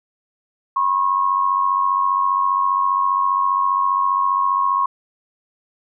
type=tone pair together; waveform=sine; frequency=990 / 1085 Hz; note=B5 / C#6; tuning=+4 / -37 cents; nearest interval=major second; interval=159 cents; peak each=-22 / -16 dBFS; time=0.76-4.86 s; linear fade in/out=5 ms; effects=none